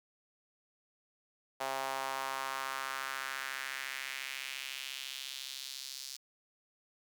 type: tone with high-pass filter sweep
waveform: sawtooth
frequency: 134.2 Hz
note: C3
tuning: 44 cents sharp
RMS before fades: -40 dBFS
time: 1.6-6.17 s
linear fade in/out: 10 ms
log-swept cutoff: 730 to 4900 Hz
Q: 2.1
effects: none